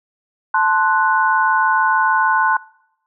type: chord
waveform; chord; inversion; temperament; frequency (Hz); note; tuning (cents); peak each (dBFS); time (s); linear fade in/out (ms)
sine; F# diminished; first; equal; 880 / 1046.5 / 1480; A5 / C6 / F#6; 0 / 0 / 0; -17; 0.54-2.57; 5
effects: noise-tail reverb RT60 0.8 s tail -23 dB re dry